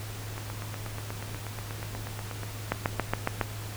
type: two click trains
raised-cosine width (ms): 0.5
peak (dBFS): -10 / -22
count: 6 / 18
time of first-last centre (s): 2.72-3.413 / 0.38-2.433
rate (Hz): 7.22 / 8.28
effects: added 105 Hz sine -37 dBFS peak until 3.76 s + pink hiss -42 dBFS RMS until 3.76 s